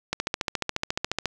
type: click train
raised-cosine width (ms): 0.2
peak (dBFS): -8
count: 17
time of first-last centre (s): 0.13-1.257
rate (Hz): 14.2
effects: none